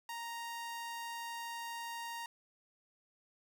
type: tone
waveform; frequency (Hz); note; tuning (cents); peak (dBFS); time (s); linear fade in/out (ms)
sawtooth; 932.3; A#5; 0; -37; 0.09-2.26; 2
effects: 11-bit